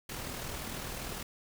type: noise with amplitude modulation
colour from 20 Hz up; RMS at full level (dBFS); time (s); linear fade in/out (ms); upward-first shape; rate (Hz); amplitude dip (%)
pink; -38; 0.09-1.23; 5; sine; 39.9; 40
effects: none